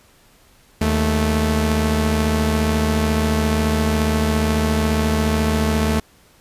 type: tone pair together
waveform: sawtooth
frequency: 77.78 / 219 Hz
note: D#2 / A3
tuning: 0 / -8 cents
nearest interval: octave + tritone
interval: 1792 cents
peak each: -15 dBFS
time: 0.81-6 s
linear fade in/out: 5 ms
effects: pink hiss -53 dBFS RMS until 6.4 s + resampled to 32000 Hz